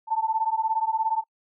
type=beating tone pair; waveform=sine; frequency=880 / 897 Hz; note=A5 / A5; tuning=0 / +33 cents; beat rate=17 Hz; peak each=-25 dBFS; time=0.07-1.24 s; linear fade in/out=50 ms; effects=noise-tail reverb RT60 0.1 s tail -25 dB re dry